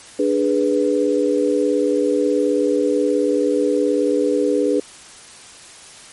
sine chord, G# diminished, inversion second, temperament equal, 293.7 / 415.3 / 493.9 Hz, D4 / G#4 / B4, 0 / 0 / 0 cents, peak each -19 dBFS, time 0.19-4.8 s, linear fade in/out 5 ms, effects white hiss -41 dBFS RMS until 6.12 s + MP3 48 kbps

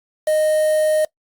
triangle tone with quantisation, 618 Hz, D#5, 12 cents flat, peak -12 dBFS, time 0.27-1.05 s, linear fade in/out 5 ms, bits 5, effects noise-tail reverb RT60 0.1 s tail -22 dB re dry + Opus 48 kbps

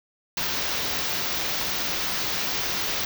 white band-stop noise, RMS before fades -27 dBFS, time 0.37-3.05 s, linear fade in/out 2 ms, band 6300 to 16000 Hz, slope 48 dB/octave, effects none

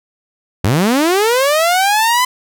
sawtooth linear sweep, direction up, 84.1 to 1019 Hz, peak -7 dBFS, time 0.64-2.25 s, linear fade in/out 5 ms, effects none

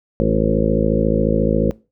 harmonic tone with a mistuned harmonic, 54.2 Hz, A1, 25 cents flat, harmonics 1 / 2 / 3 / 4 / 5 / 6 / 7 / 8 / 9 / 10, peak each -22 / -26 / -22 / -20 / -26 / -25 / -26 / -26 / -22 / -22 dBFS, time 0.2-1.71 s, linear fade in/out 0 ms, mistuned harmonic 6, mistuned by +24 cents, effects noise-tail reverb RT60 0.3 s tail -22 dB re dry

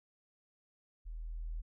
sine tone with level ramp, 40.37 Hz, E1, 35 cents flat, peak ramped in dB -41 to -36 dBFS, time 1.05-1.62 s, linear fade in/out 20 ms, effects none

